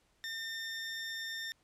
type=tone; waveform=20% pulse; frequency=1809 Hz; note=A6; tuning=48 cents sharp; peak=-33 dBFS; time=0.24-1.52 s; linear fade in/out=0 ms; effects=pink hiss -72 dBFS RMS until 1.63 s + low-pass 10000 Hz 12 dB/octave